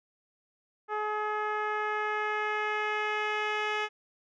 10% pulse tone with low-pass filter sweep, 424 Hz, G#4, 36 cents sharp, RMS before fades -31 dBFS, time 0.88-3.89 s, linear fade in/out 50 ms, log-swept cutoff 1200 to 3300 Hz, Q 1.3, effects none

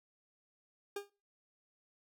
40% pulse tone with exponential decay, 403.9 Hz, G#4, 48 cents flat, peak -34 dBFS, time 0.96-1.1 s, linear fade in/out 5 ms, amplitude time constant 30 ms, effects noise-tail reverb RT60 0.3 s tail -21 dB re dry

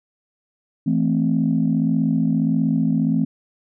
sine chord, A minor, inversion second, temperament equal, 164.81 / 220 / 261.6 Hz, E3 / A3 / C4, 0 / 0 / 0 cents, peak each -20 dBFS, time 0.86-3.25 s, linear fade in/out 10 ms, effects tanh soft clip ceiling -8 dBFS

